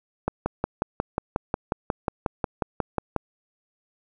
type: click train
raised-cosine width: 1 ms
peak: -9 dBFS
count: 17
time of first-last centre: 0.28-3.163 s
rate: 5.55 Hz
effects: none